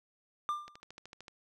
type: tone with exponential decay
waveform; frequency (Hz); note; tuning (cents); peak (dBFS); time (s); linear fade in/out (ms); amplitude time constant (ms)
triangle; 1193; D6; +27; -26; 0.49-0.8; 0; 67
type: click train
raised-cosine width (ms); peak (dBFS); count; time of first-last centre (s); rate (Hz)
0.2; -31; 9; 0.68-1.282; 13.3
effects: none